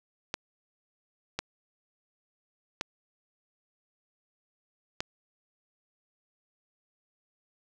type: clicks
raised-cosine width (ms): 0.2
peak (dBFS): -13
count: 4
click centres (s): 0.341 / 1.39 / 2.811 / 5.005
effects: none